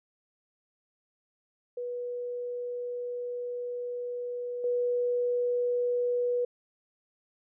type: tone with level steps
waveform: sine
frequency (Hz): 488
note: B4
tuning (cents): -21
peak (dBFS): -32 / -25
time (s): 1.77-6.45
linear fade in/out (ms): 5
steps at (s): 4.64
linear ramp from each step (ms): 2
effects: none